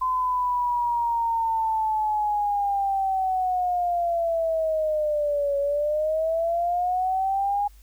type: linear two-way sweep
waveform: sine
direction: down then up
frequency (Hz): 1028 to 560 to 823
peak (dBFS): -21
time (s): 0.01-7.68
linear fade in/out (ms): 10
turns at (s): 5.58
effects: added 50 Hz sine -47 dBFS peak until 7.82 s + white hiss -60 dBFS RMS until 7.82 s